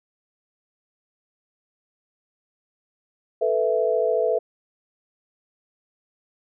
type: chord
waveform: sine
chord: A suspended second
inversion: none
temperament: equal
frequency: 440 / 493.9 / 659.3 Hz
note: A4 / B4 / E5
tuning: 0 / 0 / 0 cents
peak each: -23 dBFS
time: 3.41-4.39 s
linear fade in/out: 10 ms
effects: none